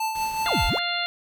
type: tone with tremolo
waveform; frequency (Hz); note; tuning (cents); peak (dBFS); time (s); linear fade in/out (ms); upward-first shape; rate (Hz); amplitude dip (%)
square; 881; A5; +2; -23; 0-0.7; 5; triangle; 5.4; 55
type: noise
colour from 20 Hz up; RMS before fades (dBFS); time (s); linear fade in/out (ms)
pink; -43; 0.15-0.79; 2
type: exponential two-way sweep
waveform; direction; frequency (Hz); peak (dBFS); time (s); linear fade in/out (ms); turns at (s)
sine; down then up; 2349 to 34.65 to 2349; -23; 0.45-0.8; 50; 0.66
type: harmonic tone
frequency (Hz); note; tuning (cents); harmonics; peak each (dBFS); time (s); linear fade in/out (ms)
698.5; F5; 0; 1 / 2 / 3 / 4 / 5 / 6; -31 / -31 / -31 / -31 / -31 / -31; 0.46-1.06; 0
effects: none